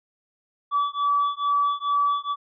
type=beating tone pair; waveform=triangle; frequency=1148 / 1150.3 Hz; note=D6 / D6; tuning=-40 / -36 cents; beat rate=2.3 Hz; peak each=-20 dBFS; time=0.71-2.36 s; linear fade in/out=50 ms; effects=tanh soft clip ceiling -16 dBFS + resampled to 11025 Hz